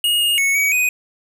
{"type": "tone with pitch steps", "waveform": "square", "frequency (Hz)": [2869, 2848, 2208, 2263, 2495], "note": ["F7", "F7", "C#7", "C#7", "D#7"], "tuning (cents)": [46, 33, -7, 35, 4], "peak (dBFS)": -15, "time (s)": [0.04, 0.89], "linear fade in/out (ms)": 2, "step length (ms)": 170, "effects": []}